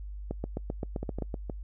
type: two click trains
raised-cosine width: 2 ms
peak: -19 / -21 dBFS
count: 8 / 4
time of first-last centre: 0.31-1.223 / 1.03-1.498 s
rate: 7.67 / 6.41 Hz
effects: noise-tail reverb RT60 0.1 s tail -26 dB re dry + added 50 Hz sine -37 dBFS peak until 1.63 s

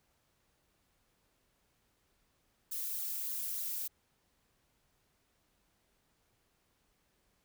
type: noise with flanger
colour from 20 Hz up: violet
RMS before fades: -38 dBFS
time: 2.71-3.88 s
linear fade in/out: 10 ms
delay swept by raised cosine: 0.35 to 2.45 ms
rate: 3.4 Hz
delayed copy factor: -0.7
effects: pink hiss -75 dBFS RMS until 7.44 s

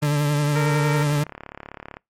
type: tone with vibrato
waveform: 40% pulse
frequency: 146.83 Hz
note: D3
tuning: in tune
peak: -17 dBFS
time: 0.02-1.24 s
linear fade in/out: 10 ms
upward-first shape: triangle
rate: 11 Hz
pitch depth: 39 cents each way
type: harmonic tone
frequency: 462 Hz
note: A#4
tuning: 16 cents flat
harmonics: 1 / 2 / 3 / 4 / 5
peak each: -27 / -30 / -32 / -33 / -34 dBFS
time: 0.55-1.04 s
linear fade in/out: 10 ms
type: click train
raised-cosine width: 0.5 ms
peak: -20 dBFS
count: 33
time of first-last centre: 1.07-1.969 s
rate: 35.6 Hz
effects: noise-tail reverb RT60 0.2 s tail -26 dB re dry + MP3 64 kbps

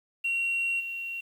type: tone with level steps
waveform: sine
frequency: 2742 Hz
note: F7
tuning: 32 cents flat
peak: -24 / -32 dBFS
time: 0.24-1.21 s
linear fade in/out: 10 ms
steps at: 0.79 s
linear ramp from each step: 20 ms
effects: tanh soft clip ceiling -22 dBFS + 9-bit

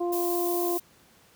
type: harmonic tone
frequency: 349.2 Hz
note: F4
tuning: in tune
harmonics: 1 / 2 / 3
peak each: -26 / -32 / -39 dBFS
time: 0-0.78 s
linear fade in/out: 10 ms
type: noise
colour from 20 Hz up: violet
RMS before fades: -33 dBFS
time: 0.12-0.8 s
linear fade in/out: 10 ms
effects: pink hiss -58 dBFS RMS until 1.35 s + high-pass 80 Hz 12 dB/octave

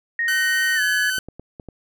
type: tone with pitch glide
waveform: sine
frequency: 1864.7 to 1690.3 Hz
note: A#6 to G#6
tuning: 0 to +30 cents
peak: -19 dBFS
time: 0.19-1.1 s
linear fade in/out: 2 ms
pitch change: -170 cents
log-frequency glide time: 0.75-0.81 s
type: tone with vibrato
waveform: sawtooth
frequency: 1512 Hz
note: F#6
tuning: 37 cents sharp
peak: -18 dBFS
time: 0.28-1.19 s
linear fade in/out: 2 ms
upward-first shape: triangle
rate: 3.7 Hz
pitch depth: 8 cents each way
type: clicks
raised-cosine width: 2 ms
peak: -23 dBFS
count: 5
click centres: 1.183 / 1.286 / 1.396 / 1.598 / 1.687 s
effects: none

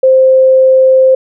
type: tone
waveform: sine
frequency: 523.3 Hz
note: C5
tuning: in tune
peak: -3 dBFS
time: 0.03-1.15 s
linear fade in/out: 5 ms
effects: none

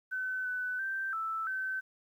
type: tone with pitch steps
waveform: sine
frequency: 1518 / 1499 / 1563 / 1320 / 1535 Hz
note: F#6 / F#6 / G6 / E6 / G6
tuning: +44 / +22 / -6 / +2 / -37 cents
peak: -32 dBFS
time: 0.11-1.81 s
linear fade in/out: 20 ms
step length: 340 ms
effects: 11-bit

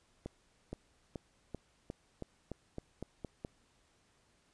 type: accelerating click train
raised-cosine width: 2 ms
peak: -27 dBFS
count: 11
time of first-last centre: 0.26-3.449 s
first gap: 470 ms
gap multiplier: 0.91
effects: pink hiss -71 dBFS RMS until 4.53 s + resampled to 22050 Hz

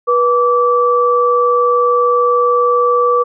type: tone pair together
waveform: sine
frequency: 486.9 / 1160 Hz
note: B4 / D6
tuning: -25 / -22 cents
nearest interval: octave + minor third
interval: 1503 cents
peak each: -12 dBFS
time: 0.07-3.24 s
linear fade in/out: 20 ms
effects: none

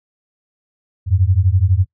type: beating tone pair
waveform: sine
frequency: 87.6 / 99.6 Hz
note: F2 / G2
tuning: +6 / +28 cents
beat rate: 12 Hz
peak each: -14 dBFS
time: 1.06-1.86 s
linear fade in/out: 50 ms
effects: noise-tail reverb RT60 0.1 s tail -23 dB re dry

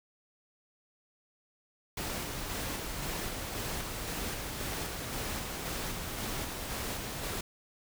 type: noise with tremolo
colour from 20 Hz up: pink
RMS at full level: -36 dBFS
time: 1.97-7.41 s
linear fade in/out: 5 ms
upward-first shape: square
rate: 1.9 Hz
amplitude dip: 25%
effects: none

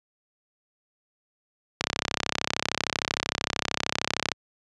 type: click train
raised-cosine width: 0.2 ms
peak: -5 dBFS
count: 84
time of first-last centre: 1.81-4.318 s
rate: 33.1 Hz
effects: high-pass 80 Hz 12 dB/octave + resampled to 22050 Hz

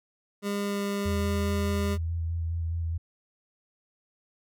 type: tone with pitch glide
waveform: 25% pulse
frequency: 202.5 to 201.2 Hz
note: G#3 to G3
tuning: -43 to +45 cents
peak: -24 dBFS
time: 0.42-1.98 s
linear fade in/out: 50 ms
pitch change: -12 cents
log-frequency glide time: 0.63-0.81 s
type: tone with vibrato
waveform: sine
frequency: 83.2 Hz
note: E2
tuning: 17 cents sharp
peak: -27 dBFS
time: 1.05-2.98 s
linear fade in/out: 10 ms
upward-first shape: square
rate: 4.8 Hz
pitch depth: 20 cents each way
effects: none

